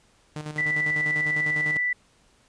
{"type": "tone with tremolo", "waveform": "sawtooth", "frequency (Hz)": 151.7, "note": "D#3", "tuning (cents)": -44, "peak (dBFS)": -27, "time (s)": [0.36, 1.77], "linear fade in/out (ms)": 0, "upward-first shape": "square", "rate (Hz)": 10, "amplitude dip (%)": 60}
{"type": "tone", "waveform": "sine", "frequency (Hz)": 1975.5, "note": "B6", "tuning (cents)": 0, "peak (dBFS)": -22, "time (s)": [0.58, 1.93], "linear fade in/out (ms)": 5}
{"effects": ["pink hiss -61 dBFS RMS until 2.48 s", "resampled to 22050 Hz"]}